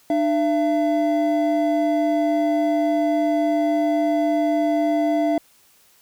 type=tone pair together; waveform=triangle; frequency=300.6 / 674.8 Hz; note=D4 / E5; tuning=+40 / +40 cents; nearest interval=octave + major second; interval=1400 cents; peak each=-18 dBFS; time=0.1-5.38 s; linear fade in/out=2 ms; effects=white hiss -56 dBFS RMS until 6.01 s